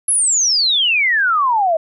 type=exponential sweep; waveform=sine; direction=down; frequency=11175 to 622.3 Hz; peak=-12 dBFS; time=0.08-1.77 s; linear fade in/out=5 ms; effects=none